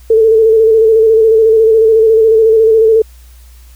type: tone with vibrato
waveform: sine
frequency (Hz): 444.2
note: A4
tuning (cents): +16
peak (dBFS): -4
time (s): 0.1-3.02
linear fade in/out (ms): 5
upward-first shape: square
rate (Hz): 14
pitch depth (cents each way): 30
effects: added 60 Hz sine -35 dBFS peak until 3.75 s + white hiss -47 dBFS RMS until 3.75 s